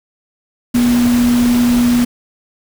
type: tone in noise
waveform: sine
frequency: 241.8 Hz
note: B3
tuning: 36 cents flat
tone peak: -9 dBFS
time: 0.74-2.05 s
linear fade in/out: 10 ms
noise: pink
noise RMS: -23 dBFS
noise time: 0.74-2.05 s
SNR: +11 dB
effects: none